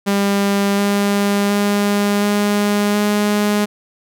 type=tone with pitch steps; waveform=sawtooth; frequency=200 / 201.9 / 203.7 / 205.6 / 207.5 Hz; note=G3 / G#3 / G#3 / G#3 / G#3; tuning=+35 / -49 / -33 / -17 / -1 cents; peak=-10 dBFS; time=0.06-3.66 s; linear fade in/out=20 ms; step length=720 ms; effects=none